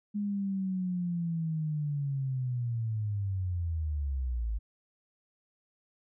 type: linear sweep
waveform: sine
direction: down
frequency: 207.7 to 51.91 Hz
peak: -29 dBFS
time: 0.14-4.59 s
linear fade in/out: 20 ms
effects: none